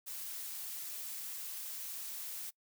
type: noise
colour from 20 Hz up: blue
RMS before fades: -43 dBFS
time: 0.06-2.51 s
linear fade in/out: 20 ms
effects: noise-tail reverb RT60 0.1 s tail -24 dB re dry